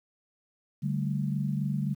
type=tone cluster; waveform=sine; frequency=144.1 / 191.7 / 215.4 Hz; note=D3 / G3 / A3; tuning=-33 / -38 / -37 cents; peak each=-29 / -32 / -34 dBFS; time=0.82-1.95 s; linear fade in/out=20 ms; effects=10-bit